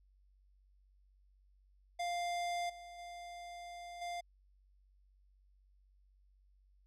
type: tone with level steps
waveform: square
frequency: 698.5 Hz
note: F5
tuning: in tune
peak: -36 / -50 / -47 / -40 dBFS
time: 1.99-4.21 s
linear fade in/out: 10 ms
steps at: 2.69 / 2.98 / 4.01 s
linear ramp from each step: 10 ms
effects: added 48 Hz sine -65 dBFS peak until 6.86 s + low-pass 8000 Hz 12 dB/octave